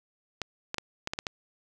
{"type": "clicks", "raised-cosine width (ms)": 0.2, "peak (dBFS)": -14, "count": 7, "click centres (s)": [0.417, 0.744, 0.783, 1.074, 1.135, 1.189, 1.268], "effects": []}